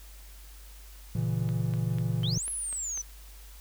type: chord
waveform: triangle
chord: A# diminished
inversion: none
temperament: equal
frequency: 116.54 / 138.59 / 164.81 Hz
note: A#2 / C#3 / E3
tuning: 0 / 0 / 0 cents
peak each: -27 / -31 / -29 dBFS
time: 1.15-2.38 s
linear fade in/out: 5 ms
type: click train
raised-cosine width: 0.3 ms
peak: -28 dBFS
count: 7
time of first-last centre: 1.49-2.975 s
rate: 4.04 Hz
type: exponential two-way sweep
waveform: sine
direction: up then down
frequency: 2960 to 10920 to 5900 Hz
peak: -31 dBFS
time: 2.23-3.02 s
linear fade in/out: 10 ms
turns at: 2.49 s
effects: added 50 Hz sine -46 dBFS peak until 3.6 s + white hiss -54 dBFS RMS until 3.6 s